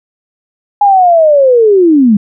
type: linear sweep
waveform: sine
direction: down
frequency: 830 to 196 Hz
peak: -3 dBFS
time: 0.81-2.17 s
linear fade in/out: 5 ms
effects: none